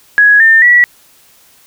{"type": "tone with pitch steps", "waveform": "sine", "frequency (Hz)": [1670, 1800.2, 1940.6], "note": ["G#6", "A6", "B6"], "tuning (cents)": [9, 39, -31], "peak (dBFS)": -3, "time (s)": [0.18, 0.84], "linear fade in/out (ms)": 0, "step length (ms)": 220, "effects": ["white hiss -46 dBFS RMS until 1.66 s"]}